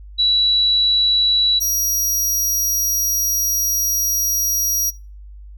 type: tone pair in turn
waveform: sine / sawtooth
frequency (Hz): 3929 / 5740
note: B7 / F8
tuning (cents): -10 / +47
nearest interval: perfect fifth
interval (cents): 657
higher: second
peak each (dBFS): -13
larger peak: neither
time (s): 0.18-1.6 / 1.6-4.91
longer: second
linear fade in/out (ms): 20
effects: noise-tail reverb RT60 0.3 s tail -21 dB re dry + added 50 Hz sine -35 dBFS peak until 5.57 s